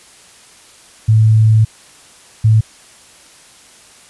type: tone bursts at uneven times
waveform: sine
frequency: 109.8 Hz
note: A2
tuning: 3 cents flat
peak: -6 dBFS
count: 2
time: 1.08-1.65 / 2.44-2.61 s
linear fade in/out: 10 ms
effects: white hiss -43 dBFS RMS until 4.09 s + resampled to 24000 Hz